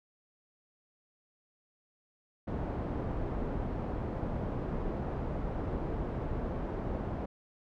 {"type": "low-pass noise", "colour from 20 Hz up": "pink", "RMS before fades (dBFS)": -35, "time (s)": [2.47, 7.26], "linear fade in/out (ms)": 10, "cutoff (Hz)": 720, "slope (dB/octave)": 12, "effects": []}